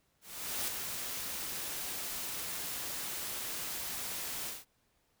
white noise with ADSR envelope, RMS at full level -34 dBFS, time 0.21-4.65 s, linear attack 470 ms, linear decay 5 ms, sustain -5 dB, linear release 180 ms, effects pink hiss -74 dBFS RMS until 5.2 s

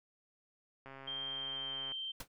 click train, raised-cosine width 0.5 ms, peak -35 dBFS, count 144, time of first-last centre 0.86-1.919 s, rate 135 Hz
sine tone with pitch glide, 3176 to 3134 Hz, G7 to G7, +22 to -1 cents, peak -38 dBFS, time 1.07-2.12 s, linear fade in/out 10 ms, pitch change -23 cents, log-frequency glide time 1.24-1.91 s
pink noise with exponential decay, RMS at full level -38 dBFS, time 2.2-2.28 s, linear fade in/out 5 ms, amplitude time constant 16 ms
effects none

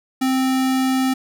square tone, 261.6 Hz, C4, in tune, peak -17 dBFS, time 0.21-1.14 s, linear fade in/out 10 ms, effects none

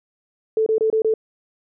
sine tone bursts, 440 Hz, A4, in tune, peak -15 dBFS, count 5, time 0.57-1.139 s, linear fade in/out 2 ms, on 93 ms, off 26 ms, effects none

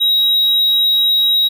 triangle tone, 3824 Hz, A#7, 43 cents sharp, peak -9 dBFS, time 0-1.49 s, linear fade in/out 20 ms, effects none

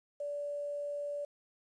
sine tone with quantisation, 579 Hz, D5, 25 cents flat, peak -35 dBFS, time 0.2-1.25 s, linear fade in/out 5 ms, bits 10, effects resampled to 22050 Hz

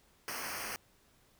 pink noise with comb filter, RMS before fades -40 dBFS, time 0.28-0.76 s, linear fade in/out 0 ms, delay 0.27 ms, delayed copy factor -0.9, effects pink hiss -67 dBFS RMS until 1.39 s

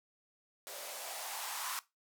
violet noise with band-pass filter sweep, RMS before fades -42 dBFS, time 0.67-1.79 s, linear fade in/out 0 ms, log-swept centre 500 to 1100 Hz, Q 3.5, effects noise-tail reverb RT60 0.2 s tail -18 dB re dry

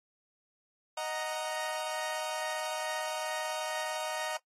sawtooth chord, D# minor, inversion none, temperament equal, 622.3 / 740 / 932.3 Hz, D#5 / F#5 / A#5, 0 / 0 / 0 cents, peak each -33 / -36 / -34 dBFS, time 0.97-4.37 s, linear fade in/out 5 ms, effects noise-tail reverb RT60 0.1 s tail -20 dB re dry + AAC 32 kbps

